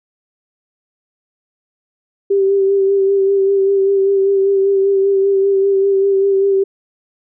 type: tone with vibrato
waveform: sine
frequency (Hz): 392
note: G4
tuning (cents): 0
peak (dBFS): -10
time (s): 2.3-6.64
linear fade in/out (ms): 10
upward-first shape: sine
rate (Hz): 5.1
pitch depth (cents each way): 26
effects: none